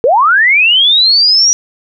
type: linear sweep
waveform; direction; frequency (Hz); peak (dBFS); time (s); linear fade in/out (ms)
sine; up; 435.1 to 5830; -5; 0.04-1.53; 0
effects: none